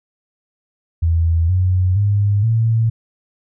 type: tone with pitch steps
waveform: sine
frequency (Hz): 82.9 / 91.98 / 102.06 / 113.24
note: E2 / F#2 / G#2 / A#2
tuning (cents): +10 / -10 / -30 / -50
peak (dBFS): -12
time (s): 1.02-2.9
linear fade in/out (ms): 10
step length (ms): 470
effects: none